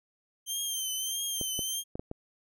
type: tone with vibrato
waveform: 15% pulse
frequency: 3136 Hz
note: G7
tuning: in tune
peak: -24 dBFS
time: 0.46-1.84 s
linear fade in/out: 50 ms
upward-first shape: triangle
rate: 1.6 Hz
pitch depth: 67 cents each way
type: clicks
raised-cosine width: 2 ms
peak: -23 dBFS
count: 5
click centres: 1.413 / 1.592 / 1.955 / 1.995 / 2.114 s
effects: none